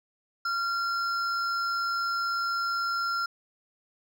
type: tone pair together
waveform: triangle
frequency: 1379 / 5220 Hz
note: F6 / E8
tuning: -22 / -18 cents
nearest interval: octave + major seventh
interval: 2304 cents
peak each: -25 / -35 dBFS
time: 0.45-3.26 s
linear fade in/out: 5 ms
effects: none